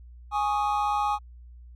triangle chord, Ab suspended fourth, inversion none, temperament equal, 830.6 / 1108.7 / 1244.5 Hz, Ab5 / Db6 / Eb6, 0 / 0 / 0 cents, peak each -23 / -29 / -28 dBFS, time 0.31-1.19 s, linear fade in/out 50 ms, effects added 60 Hz sine -44 dBFS peak until 1.75 s

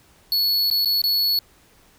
square tone with dropouts, 4400 Hz, C#8, 14 cents flat, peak -18 dBFS, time 0.32-1.39 s, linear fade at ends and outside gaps 1 ms, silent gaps 0.701-0.712 / 0.848-0.857 / 1.017-1.039 s, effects pink hiss -55 dBFS RMS until 1.98 s

